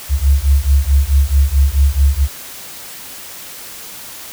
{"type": "beating tone pair", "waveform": "sine", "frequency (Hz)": [67.3, 71.9], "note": ["C2", "D2"], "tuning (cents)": [49, -36], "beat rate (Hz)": 4.6, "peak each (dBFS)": -12, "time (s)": [0.09, 2.28], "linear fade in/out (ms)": 50, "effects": ["white hiss -32 dBFS RMS until 4.32 s"]}